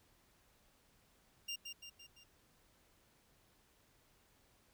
25% pulse tone with echo, 2794 Hz, F7, in tune, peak -36 dBFS, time 1.48-1.56 s, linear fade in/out 10 ms, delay 170 ms, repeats 4, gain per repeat -5 dB, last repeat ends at 2.24 s, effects pink hiss -71 dBFS RMS until 4.73 s

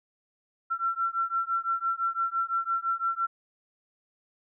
sine beating tone pair, 1351 / 1356.9 Hz, E6 / E6, +42 / +50 cents, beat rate 5.9 Hz, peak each -29 dBFS, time 0.7-3.27 s, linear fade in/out 20 ms, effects none

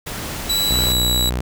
pink noise, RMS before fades -28 dBFS, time 0.06-0.93 s, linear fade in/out 10 ms
sawtooth tone with pitch glide, 3937 to 3914 Hz, B7 to B7, -6 to -16 cents, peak -14 dBFS, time 0.49-1.3 s, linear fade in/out 10 ms, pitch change -10 cents, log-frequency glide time 0.84-0.98 s
sawtooth tone, 61.74 Hz, B1, in tune, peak -16 dBFS, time 0.7-1.41 s, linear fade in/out 5 ms
effects none

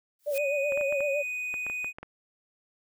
blue noise with exponential growth, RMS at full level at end -34 dBFS, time 0.19-0.38 s, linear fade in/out 2 ms, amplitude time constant 40 ms
sine tone with vibrato, 569 Hz, C#5, 45 cents sharp, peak -26 dBFS, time 0.26-1.23 s, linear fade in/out 20 ms, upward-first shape sine, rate 7.9 Hz, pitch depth 75 cents each way
triangle tone, 2489 Hz, D#7, in tune, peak -29 dBFS, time 0.34-1.93 s, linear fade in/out 50 ms
clicks, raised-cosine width 0.5 ms, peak -25 dBFS, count 11, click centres 0.722 / 0.775 / 0.811 / 0.925 / 1.006 / 1.541 / 1.666 / 1.699 / 1.845 / 1.985 / 2.03 s
effects none

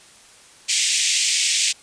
white band-pass noise, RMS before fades -20 dBFS, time 0.68-1.73 s, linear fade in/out 20 ms, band 2100 to 8400 Hz, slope 48 dB/octave, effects white hiss -48 dBFS RMS until 1.82 s + resampled to 22050 Hz

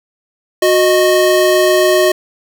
square tone pair together, 365.9 / 619 Hz, F#4 / D#5, -19 / -9 cents, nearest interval major sixth, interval 910 cents, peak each -12 dBFS, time 0.62-2.12 s, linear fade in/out 5 ms, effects none

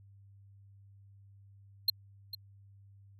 square tone with echo, 4186 Hz, C8, in tune, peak -23 dBFS, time 1.88-1.9 s, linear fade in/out 5 ms, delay 450 ms, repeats 1, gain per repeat -14 dB, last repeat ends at 2.35 s, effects added 99 Hz sine -55 dBFS peak until 3.19 s

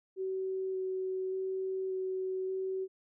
sine tone with vibrato, 377.4 Hz, F#4, 34 cents sharp, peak -32 dBFS, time 0.16-2.88 s, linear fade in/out 50 ms, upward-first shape square, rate 0.86 Hz, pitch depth 8 cents each way, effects none

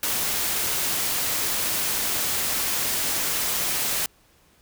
white noise, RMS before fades -25 dBFS, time 0.03-4.06 s, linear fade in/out 2 ms, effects pink hiss -59 dBFS RMS until 4.61 s

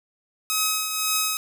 5% pulse tone with tremolo, 1272 Hz, D#6, 38 cents sharp, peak -8 dBFS, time 0.5-1.37 s, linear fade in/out 0 ms, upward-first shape triangle, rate 1.9 Hz, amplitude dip 55%, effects none

